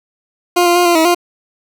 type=tone with pitch steps; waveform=20% pulse; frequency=352.8 / 347.6 / 353.8 / 345.7 / 321.1 / 350.4 Hz; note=F4 / F4 / F4 / F4 / E4 / F4; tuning=+18 / -8 / +23 / -18 / -45 / +6 cents; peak=-4 dBFS; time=0.56-1.148 s; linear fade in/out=10 ms; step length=98 ms; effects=none